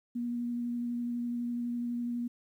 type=tone with vibrato; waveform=sine; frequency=239.6 Hz; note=A#3; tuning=48 cents sharp; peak=-31 dBFS; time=0.15-2.28 s; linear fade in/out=10 ms; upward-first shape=sine; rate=12 Hz; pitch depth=12 cents each way; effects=11-bit